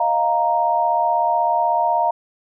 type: chord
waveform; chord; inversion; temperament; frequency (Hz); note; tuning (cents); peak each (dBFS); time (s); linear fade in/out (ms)
sine; Eb suspended second; none; equal; 622.3 / 698.5 / 932.3; Eb5 / F5 / Bb5; 0 / 0 / 0; -24 / -19 / -18; 0-2.11; 5
effects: none